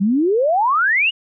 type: exponential sweep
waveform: sine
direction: up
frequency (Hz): 184 to 2960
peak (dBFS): -13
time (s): 0-1.11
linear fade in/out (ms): 20
effects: none